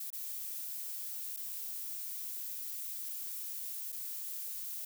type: noise with dropouts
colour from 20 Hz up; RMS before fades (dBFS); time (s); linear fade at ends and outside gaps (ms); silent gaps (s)
violet; -41; 0-4.85; 5; 0.104-0.128 / 1.365-1.371 / 3.921-3.925
effects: none